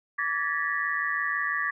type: tone cluster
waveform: sine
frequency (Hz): 1154 / 1675 / 1781 / 1939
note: D6 / G#6 / A6 / B6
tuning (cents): -31 / +14 / +21 / -32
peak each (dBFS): -31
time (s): 0.18-1.71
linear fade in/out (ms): 10
effects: none